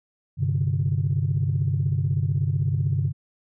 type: chord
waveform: sine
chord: G suspended fourth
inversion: none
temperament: equal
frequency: 98 / 130.81 / 146.83 Hz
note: G2 / C3 / D3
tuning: 0 / 0 / 0 cents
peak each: -24 dBFS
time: 0.37-3.13 s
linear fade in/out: 50 ms
effects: tanh soft clip ceiling -13 dBFS